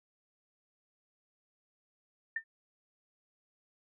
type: tone with exponential decay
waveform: sine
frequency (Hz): 1803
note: A6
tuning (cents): +42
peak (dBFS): -28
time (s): 2.36-2.44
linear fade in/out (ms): 5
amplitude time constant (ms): 16
effects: none